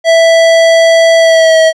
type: tone with pitch glide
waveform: square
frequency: 659.3 to 642.8 Hz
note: E5 to E5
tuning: 0 to -44 cents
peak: -4 dBFS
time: 0.04-1.73 s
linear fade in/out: 50 ms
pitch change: -44 cents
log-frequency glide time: 1.18-1.58 s
effects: low-pass 6000 Hz 12 dB/octave